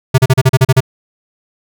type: tone bursts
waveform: square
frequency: 130.81 Hz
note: C3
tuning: in tune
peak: -5 dBFS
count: 9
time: 0.14-0.806 s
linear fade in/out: 10 ms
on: 42 ms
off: 36 ms
effects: none